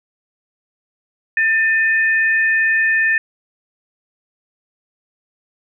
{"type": "tone pair together", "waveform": "sine", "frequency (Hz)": [1788.8, 2500], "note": ["A6", "D#7"], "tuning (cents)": [28, 8], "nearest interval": "tritone", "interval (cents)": 580, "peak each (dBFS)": [-13, -22], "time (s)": [1.37, 3.18], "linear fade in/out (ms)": 2, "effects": []}